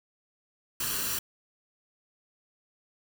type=noise with comb filter; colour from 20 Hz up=white; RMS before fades=-31 dBFS; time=0.8-1.19 s; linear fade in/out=5 ms; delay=0.69 ms; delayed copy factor=+0.6; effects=none